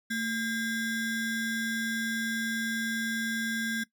square ring-modulated tone, 915 Hz, A#5, 32 cents flat, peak -27 dBFS, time 0.1-3.84 s, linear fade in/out 10 ms, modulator 690 Hz, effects noise-tail reverb RT60 0.1 s tail -17 dB re dry

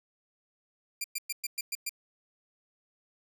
10% pulse tone bursts, 2386 Hz, D7, 27 cents sharp, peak -22 dBFS, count 7, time 1.01-1.894 s, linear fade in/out 5 ms, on 32 ms, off 110 ms, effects none

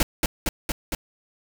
pink noise with echo, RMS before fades -19 dBFS, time 0-0.03 s, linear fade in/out 2 ms, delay 230 ms, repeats 4, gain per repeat -2 dB, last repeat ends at 0.95 s, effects none

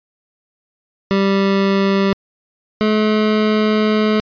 25% pulse tone pair in turn, 196 / 214.4 Hz, G3 / A3, 0 / -45 cents, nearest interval major second, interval 155 cents, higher second, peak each -9 dBFS, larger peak neither, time 1.11-2.13 / 2.81-4.2 s, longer second, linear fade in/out 0 ms, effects resampled to 11025 Hz

